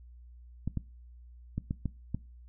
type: clicks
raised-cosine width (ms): 5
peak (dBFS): -19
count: 6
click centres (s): 0.676 / 0.773 / 1.58 / 1.709 / 1.857 / 2.146
effects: noise-tail reverb RT60 0.3 s tail -21 dB re dry + added 60 Hz sine -49 dBFS peak until 2.48 s